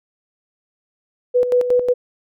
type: tone with tremolo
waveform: sine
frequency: 493.9 Hz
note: B4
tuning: in tune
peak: -11 dBFS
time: 1.34-1.94 s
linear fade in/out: 20 ms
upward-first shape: square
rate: 5.5 Hz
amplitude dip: 60%
effects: none